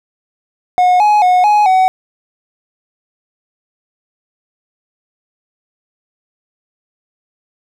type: tone with pitch steps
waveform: triangle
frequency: 725 / 839 / 728 / 837 / 750 Hz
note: F#5 / G#5 / F#5 / G#5 / F#5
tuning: -35 / +17 / -28 / +13 / +23 cents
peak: -5 dBFS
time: 0.78-1.88 s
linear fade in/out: 0 ms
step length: 220 ms
effects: none